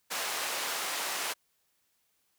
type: band-pass noise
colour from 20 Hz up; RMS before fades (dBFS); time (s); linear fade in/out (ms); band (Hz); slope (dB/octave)
pink; -34; 0.1-1.34; 20; 720 to 14000; 12
effects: white hiss -74 dBFS RMS until 2.38 s